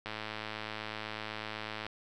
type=click train; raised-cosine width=0.3 ms; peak=-22 dBFS; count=196; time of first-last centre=0.06-1.866 s; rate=108 Hz; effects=none